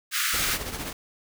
pink high-pass noise, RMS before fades -26 dBFS, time 0.11-0.59 s, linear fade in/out 50 ms, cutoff 1200 Hz, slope 96 dB/octave
pink noise with tremolo, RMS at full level -31 dBFS, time 0.33-0.93 s, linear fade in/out 5 ms, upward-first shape triangle, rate 15 Hz, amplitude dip 60%
effects none

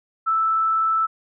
sine tone with vibrato, 1318 Hz, E6, 1 cent flat, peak -17 dBFS, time 0.26-1.07 s, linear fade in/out 20 ms, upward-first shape sine, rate 20 Hz, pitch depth 12 cents each way, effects none

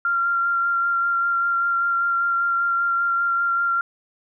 sine tone with vibrato, 1382 Hz, F6, 19 cents flat, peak -18 dBFS, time 0.05-3.81 s, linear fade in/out 2 ms, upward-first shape sine, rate 5.1 Hz, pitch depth 13 cents each way, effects none

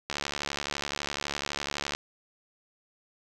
click train, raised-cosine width 0.2 ms, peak -13 dBFS, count 134, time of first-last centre 0.1-1.95 s, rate 71.9 Hz, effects none

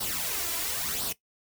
white noise with flanger, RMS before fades -31 dBFS, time 0-1.13 s, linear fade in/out 10 ms, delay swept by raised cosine 0.21 to 3.01 ms, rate 0.96 Hz, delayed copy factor +0.65, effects noise-tail reverb RT60 0.1 s tail -17 dB re dry

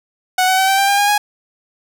sawtooth tone with pitch steps, 740 / 752.1 / 764.3 / 776.8 / 789.5 / 802.3 / 815.4 / 828.7 Hz, F#5 / F#5 / G5 / G5 / G5 / G5 / G#5 / G#5, 0 / +28 / -44 / -16 / +12 / +40 / -32 / -4 cents, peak -8 dBFS, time 0.38-1.18 s, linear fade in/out 5 ms, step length 100 ms, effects none

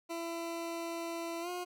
20% pulse tone with pitch glide, 335.4 to 357.4 Hz, E4 to F4, +30 to +40 cents, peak -32 dBFS, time 0.09-1.65 s, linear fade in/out 20 ms, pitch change +110 cents, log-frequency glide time 1.41-1.49 s, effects none

